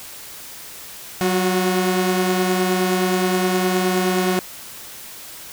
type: tone pair together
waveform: sawtooth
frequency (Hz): 186.69 / 363.8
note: F#3 / F#4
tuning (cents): +16 / -29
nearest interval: octave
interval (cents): 1155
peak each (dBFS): -16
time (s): 1.21-4.39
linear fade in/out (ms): 0
effects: white hiss -37 dBFS RMS until 5.52 s